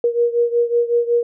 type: beating tone pair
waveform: sine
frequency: 472.5 / 477.9 Hz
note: A#4 / A#4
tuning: +23 / +43 cents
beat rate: 5.4 Hz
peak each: -16 / -19 dBFS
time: 0.04-1.23 s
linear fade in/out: 2 ms
effects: none